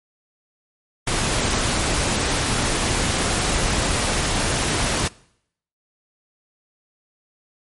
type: noise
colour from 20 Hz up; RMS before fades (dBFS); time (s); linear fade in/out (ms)
pink; -21; 1.07-5.08; 5
effects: noise-tail reverb RT60 0.7 s tail -22 dB re dry + MP3 48 kbps